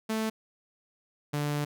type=tone pair in turn; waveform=sawtooth; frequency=220 / 146.83 Hz; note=A3 / D3; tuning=0 / 0 cents; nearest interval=perfect fifth; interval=700 cents; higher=first; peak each=-24 dBFS; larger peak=neither; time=0.09-0.3 / 1.33-1.65 s; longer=second; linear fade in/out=10 ms; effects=none